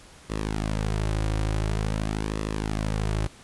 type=tone with flanger; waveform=sawtooth; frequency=53 Hz; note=G#1; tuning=36 cents sharp; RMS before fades=-27 dBFS; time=0.29-3.28 s; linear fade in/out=20 ms; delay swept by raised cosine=1.3 to 4.7 ms; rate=0.47 Hz; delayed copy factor=-0.65; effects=pink hiss -50 dBFS RMS until 3.43 s + resampled to 24000 Hz